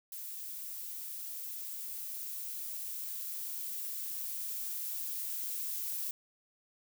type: noise with level ramp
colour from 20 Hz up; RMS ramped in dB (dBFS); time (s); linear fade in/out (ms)
violet; -43 to -37; 0.12-6.11; 2
effects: none